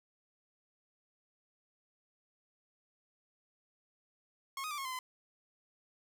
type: tone with pitch steps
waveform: sawtooth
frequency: 1087 / 1249 / 1175 / 1087 / 1033 / 1021 Hz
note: C#6 / D#6 / D6 / C#6 / C6 / C6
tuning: -34 / +6 / +1 / -34 / -22 / -43 cents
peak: -34 dBFS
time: 4.57-4.99 s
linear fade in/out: 2 ms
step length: 70 ms
effects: none